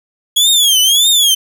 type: tone with vibrato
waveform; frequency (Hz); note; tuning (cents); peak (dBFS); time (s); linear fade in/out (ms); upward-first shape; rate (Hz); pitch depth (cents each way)
sawtooth; 3322; G#7; 0; -5; 0.36-1.35; 10; triangle; 1.7; 200
effects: none